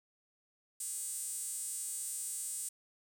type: tone with high-pass filter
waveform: sawtooth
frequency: 415.3 Hz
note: G#4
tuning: in tune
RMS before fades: -40 dBFS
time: 0.8-2.69 s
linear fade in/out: 5 ms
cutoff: 8500 Hz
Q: 5.1
effects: none